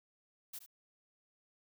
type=noise with echo; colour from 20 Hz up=blue; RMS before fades=-45 dBFS; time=0.53-0.59 s; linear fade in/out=10 ms; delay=73 ms; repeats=1; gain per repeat=-11 dB; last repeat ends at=0.663 s; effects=none